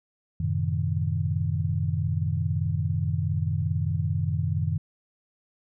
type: chord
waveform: sine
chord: F# diminished seventh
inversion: none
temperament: equal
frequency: 92.5 / 110 / 130.81 / 155.56 Hz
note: F#2 / A2 / C3 / Eb3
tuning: 0 / 0 / 0 / 0 cents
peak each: -27 / -31 / -31 / -28 dBFS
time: 0.4-4.78 s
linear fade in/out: 5 ms
effects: none